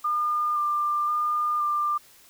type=tone with vibrato; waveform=sine; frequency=1200 Hz; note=D6; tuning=37 cents sharp; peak=-22 dBFS; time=0.04-1.98 s; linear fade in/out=10 ms; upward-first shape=square; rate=0.96 Hz; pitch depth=13 cents each way; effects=white hiss -54 dBFS RMS until 2.29 s